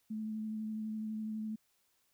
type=tone with vibrato; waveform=sine; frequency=217 Hz; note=A3; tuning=24 cents flat; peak=-36 dBFS; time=0.1-1.56 s; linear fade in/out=10 ms; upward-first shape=sine; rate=12 Hz; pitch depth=15 cents each way; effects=white hiss -75 dBFS RMS until 2.13 s